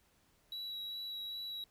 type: tone with vibrato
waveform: triangle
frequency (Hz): 3900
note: B7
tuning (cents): -23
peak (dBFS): -39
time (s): 0.52-1.64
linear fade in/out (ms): 2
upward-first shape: sine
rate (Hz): 2.5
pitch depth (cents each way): 12
effects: pink hiss -71 dBFS RMS until 1.7 s